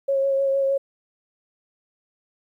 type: tone with vibrato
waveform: sine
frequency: 546 Hz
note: C#5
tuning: 26 cents flat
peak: -18 dBFS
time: 0.08-0.78 s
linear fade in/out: 10 ms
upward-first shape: sine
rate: 6.5 Hz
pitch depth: 18 cents each way
effects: 10-bit